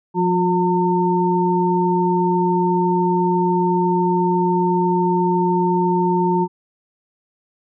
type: tone cluster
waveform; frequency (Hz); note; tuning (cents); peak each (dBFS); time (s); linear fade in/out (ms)
sine; 177.9 / 357.9 / 907; F3 / F4 / A#5; +32 / +42 / -48; -19; 0.14-6.48; 50
effects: none